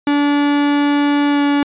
45% pulse tone with pitch glide, 288.7 to 286.5 Hz, D4 to D4, -30 to -43 cents, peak -12 dBFS, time 0.07-1.63 s, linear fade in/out 2 ms, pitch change -13 cents, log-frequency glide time 1.29-1.42 s, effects resampled to 8000 Hz

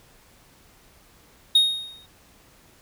triangle tone with exponential decay, 3728 Hz, A#7, 1 cent flat, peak -10 dBFS, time 1.55-2.06 s, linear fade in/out 5 ms, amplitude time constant 110 ms, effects pink hiss -55 dBFS RMS until 2.81 s

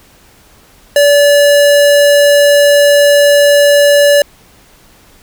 square tone, 576 Hz, D5, 34 cents flat, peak -5 dBFS, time 0.96-4.22 s, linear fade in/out 2 ms, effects pink hiss -44 dBFS RMS until 5.22 s

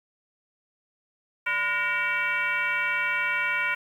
sine tone with frequency modulation, 1864.7 Hz, A#6, in tune, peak -23 dBFS, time 1.46-3.75 s, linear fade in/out 10 ms, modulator 426 Hz, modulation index 1.7, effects 9-bit

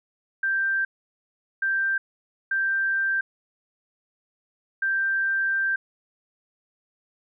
sine tone bursts at uneven times, 1574 Hz, G6, 7 cents sharp, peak -21 dBFS, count 4, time 0.43-0.85 / 1.62-1.98 / 2.51-3.21 / 4.82-5.76 s, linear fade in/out 5 ms, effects none

